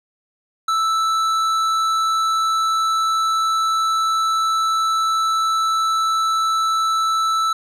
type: tone with tanh clipping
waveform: triangle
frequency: 1318.5 Hz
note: E6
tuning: in tune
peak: -18 dBFS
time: 0.68-7.53 s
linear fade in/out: 5 ms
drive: 16 dB
effects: none